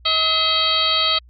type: harmonic tone with a mistuned harmonic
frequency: 639 Hz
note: D#5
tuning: 46 cents sharp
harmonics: 1 / 2 / 3 / 4 / 5 / 6 / 7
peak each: -29 / -23 / -29 / -28 / -21 / -21 / -22 dBFS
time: 0.05-1.19 s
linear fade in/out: 10 ms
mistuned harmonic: 3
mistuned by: +110 cents
effects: added 60 Hz sine -44 dBFS peak until 1.29 s + Opus 48 kbps

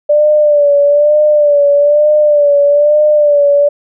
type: tone with vibrato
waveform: sine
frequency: 587.3 Hz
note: D5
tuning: in tune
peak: -5 dBFS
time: 0.09-3.69 s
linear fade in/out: 10 ms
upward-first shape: sine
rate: 1.1 Hz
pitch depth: 48 cents each way
effects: none

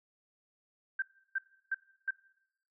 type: tone bursts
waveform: sine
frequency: 1568 Hz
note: G6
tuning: in tune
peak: -29 dBFS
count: 4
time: 0.99-2.108 s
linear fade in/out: 5 ms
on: 32 ms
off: 330 ms
effects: noise-tail reverb RT60 0.8 s tail -21 dB re dry

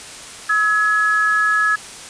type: tone pair together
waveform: sine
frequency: 1288 / 1687.7 Hz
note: E6 / G#6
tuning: -41 / +27 cents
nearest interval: perfect fourth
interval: 468 cents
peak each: -18 / -15 dBFS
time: 0.49-1.76 s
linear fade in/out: 10 ms
effects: white hiss -35 dBFS RMS until 2.09 s + resampled to 22050 Hz

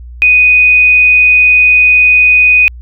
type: tone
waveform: sine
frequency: 2489 Hz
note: D#7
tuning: in tune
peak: -3 dBFS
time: 0.22-2.68 s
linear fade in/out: 0 ms
effects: added 60 Hz sine -26 dBFS peak until 2.81 s

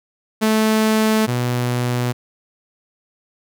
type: tone pair in turn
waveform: sawtooth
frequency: 218.2 / 122.72 Hz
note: A3 / B2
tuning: -14 / -11 cents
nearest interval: minor seventh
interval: 997 cents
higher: first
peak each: -10 / -14 dBFS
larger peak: first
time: 0.41-1.27 / 1.27-2.13 s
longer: neither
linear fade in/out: 20 ms
effects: none

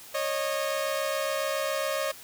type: tone pair together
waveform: sawtooth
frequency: 549 / 616.2 Hz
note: C#5 / D#5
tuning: -17 / -17 cents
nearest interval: major second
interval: 200 cents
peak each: -26 dBFS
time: 0.14-2.12 s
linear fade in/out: 10 ms
effects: white hiss -47 dBFS RMS until 2.23 s

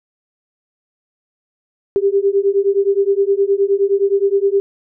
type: beating tone pair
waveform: sine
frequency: 392 / 401.6 Hz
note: G4 / G4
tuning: 0 / +42 cents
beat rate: 9.6 Hz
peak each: -15 dBFS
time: 1.96-4.6 s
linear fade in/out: 0 ms
effects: none

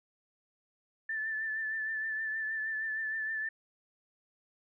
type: tone with vibrato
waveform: sine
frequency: 1760 Hz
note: A6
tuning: in tune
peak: -32 dBFS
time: 1.09-3.49 s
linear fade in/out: 5 ms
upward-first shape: triangle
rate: 6.4 Hz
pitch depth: 37 cents each way
effects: none

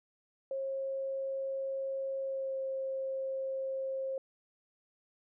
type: tone with pitch glide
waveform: sine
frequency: 539 to 533.4 Hz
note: C#5 to C5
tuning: -49 to +33 cents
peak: -33 dBFS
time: 0.51-4.18 s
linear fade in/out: 2 ms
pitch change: -18 cents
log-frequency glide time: 2.23-2.58 s
effects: none

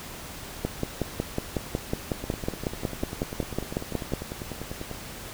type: two click trains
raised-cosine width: 2 ms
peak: -20 / -12 dBFS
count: 28 / 20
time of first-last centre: 2.24-4.913 / 0.65-4.136 s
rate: 10.1 / 5.45 Hz
effects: pink hiss -40 dBFS RMS until 5.33 s

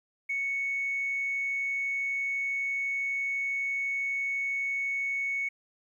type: tone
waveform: sine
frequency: 2217 Hz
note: C#7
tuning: in tune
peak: -27 dBFS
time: 0.29-5.49 s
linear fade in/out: 10 ms
effects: tanh soft clip ceiling -23 dBFS + 11-bit

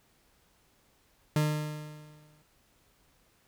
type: tone with exponential decay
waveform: 40% pulse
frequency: 151.4 Hz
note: D#3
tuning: 47 cents flat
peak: -22 dBFS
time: 1.36-2.42 s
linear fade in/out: 2 ms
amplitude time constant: 230 ms
effects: pink hiss -67 dBFS RMS until 3.47 s

